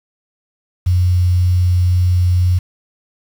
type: tone with quantisation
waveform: sine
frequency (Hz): 89.8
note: F2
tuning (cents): +49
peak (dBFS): -10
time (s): 0.86-2.59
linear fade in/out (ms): 10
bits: 6
effects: none